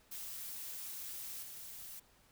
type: noise with level steps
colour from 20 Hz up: blue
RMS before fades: -45 / -49 dBFS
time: 0.11-2 s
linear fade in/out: 10 ms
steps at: 1.42 s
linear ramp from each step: 20 ms
effects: pink hiss -67 dBFS RMS until 2.31 s